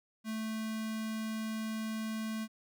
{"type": "tone with notch filter", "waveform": "square", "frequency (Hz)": 220, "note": "A3", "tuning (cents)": 0, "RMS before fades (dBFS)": -37, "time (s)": [0.24, 2.48], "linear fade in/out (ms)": 50, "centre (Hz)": 540, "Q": 1, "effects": []}